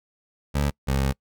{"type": "tone pair in turn", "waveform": "20% pulse", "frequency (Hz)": [71.5, 67.59], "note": ["D2", "C#2"], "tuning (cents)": [-46, -43], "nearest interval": "minor second", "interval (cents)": 97, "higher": "first", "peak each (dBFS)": -16, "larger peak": "neither", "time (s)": [[0.54, 0.71], [0.87, 1.13]], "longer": "second", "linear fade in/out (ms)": 20, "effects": ["noise-tail reverb RT60 0.1 s tail -26 dB re dry"]}